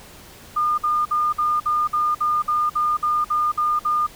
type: tone bursts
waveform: sine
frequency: 1213 Hz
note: D#6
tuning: 44 cents flat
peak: -17 dBFS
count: 13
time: 0.56-4.068 s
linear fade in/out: 10 ms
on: 220 ms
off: 54 ms
effects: pink hiss -44 dBFS RMS until 4.15 s